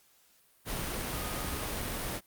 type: tone in noise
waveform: sine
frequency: 1244.5 Hz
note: D#6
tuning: in tune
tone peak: -45 dBFS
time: 1.11-1.66 s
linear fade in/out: 50 ms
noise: pink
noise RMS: -35 dBFS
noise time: 0.65-2.21 s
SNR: -13 dB
effects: white hiss -65 dBFS RMS until 2.26 s + Opus 48 kbps